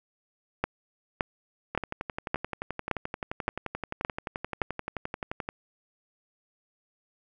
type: two click trains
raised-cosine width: 0.5 ms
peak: -10 / -17 dBFS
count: 8 / 44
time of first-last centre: 0.64-4.617 / 1.75-5.489 s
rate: 1.76 / 11.5 Hz
effects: none